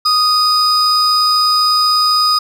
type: tone pair together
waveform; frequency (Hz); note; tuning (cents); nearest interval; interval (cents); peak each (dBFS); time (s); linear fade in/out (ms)
triangle; 1244.5 / 4978; D#6 / D#8; 0 / 0; 2 octaves; 2400; -10; 0.05-2.39; 10
effects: tanh soft clip ceiling -5 dBFS